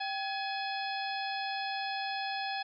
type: harmonic tone with a mistuned harmonic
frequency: 843 Hz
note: G#5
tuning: 26 cents sharp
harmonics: 1 / 2 / 3 / 4 / 5 / 6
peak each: -35 / -40 / -42 / -43 / -44 / -45 dBFS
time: 0-2.63 s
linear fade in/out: 10 ms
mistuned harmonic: 1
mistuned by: -130 cents
effects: none